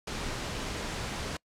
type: noise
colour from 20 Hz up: pink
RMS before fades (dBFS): -35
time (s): 0.07-1.37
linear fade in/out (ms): 5
effects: noise-tail reverb RT60 0.1 s tail -25 dB re dry + low-pass 7000 Hz 12 dB/octave